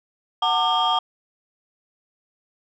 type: tone cluster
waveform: sine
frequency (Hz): 739 / 907 / 1196 / 3235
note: F#5 / A#5 / D6 / G#7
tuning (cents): -2 / -48 / +31 / -46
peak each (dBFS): -22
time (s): 0.42-0.99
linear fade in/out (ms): 5
effects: tanh soft clip ceiling -12 dBFS